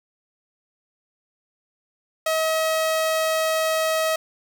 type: tone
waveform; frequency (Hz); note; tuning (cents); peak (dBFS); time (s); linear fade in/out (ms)
sawtooth; 638; D#5; +43; -16; 2.26-4.16; 5
effects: none